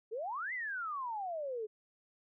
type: exponential two-way sweep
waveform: sine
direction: up then down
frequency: 415.3 to 2093 to 415.3 Hz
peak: -36 dBFS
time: 0.11-1.67 s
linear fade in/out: 20 ms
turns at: 0.53 s
effects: none